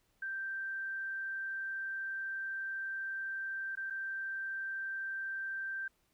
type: tone with dropouts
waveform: sine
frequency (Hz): 1568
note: G6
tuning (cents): 0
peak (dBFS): -36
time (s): 0.22-5.88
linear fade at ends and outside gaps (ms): 5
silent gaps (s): 3.754-3.772 / 3.901-3.905
effects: pink hiss -75 dBFS RMS until 6.13 s